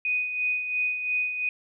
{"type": "tone with tremolo", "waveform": "sine", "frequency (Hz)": 2489, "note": "D#7", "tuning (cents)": 0, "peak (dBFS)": -22, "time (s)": [0.05, 1.49], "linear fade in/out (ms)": 2, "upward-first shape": "sine", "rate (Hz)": 2.9, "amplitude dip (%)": 55, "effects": []}